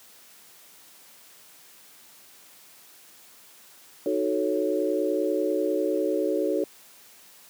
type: chord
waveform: sine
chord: D# half-diminished seventh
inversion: none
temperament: equal with one note detuned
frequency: 309.5 / 370 / 440 / 554.4 Hz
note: D#4 / F#4 / A4 / C#5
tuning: -9 / 0 / 0 / 0 cents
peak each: -28 dBFS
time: 4.06-6.64 s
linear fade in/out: 2 ms
effects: white hiss -52 dBFS RMS until 7.49 s + high-pass 150 Hz 12 dB/octave